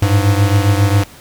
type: beating tone pair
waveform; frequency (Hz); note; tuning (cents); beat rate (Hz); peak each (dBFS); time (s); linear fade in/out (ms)
square; 99 / 106.4; G2 / G#2; +18 / +42; 7.4; -12 / -16; 0.02-1.04; 5
effects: pink hiss -40 dBFS RMS until 1.2 s